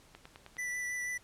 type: click train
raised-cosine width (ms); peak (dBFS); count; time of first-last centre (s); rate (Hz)
0.3; -32; 5; 0.15-0.568; 9.57
type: tone with vibrato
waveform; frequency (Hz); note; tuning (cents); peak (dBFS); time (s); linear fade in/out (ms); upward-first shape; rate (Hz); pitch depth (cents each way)
square; 1975.5; B6; 0; -35; 0.58-1.18; 10; sine; 6.2; 13
effects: pink hiss -61 dBFS RMS until 1.23 s + low-pass 11000 Hz 12 dB/octave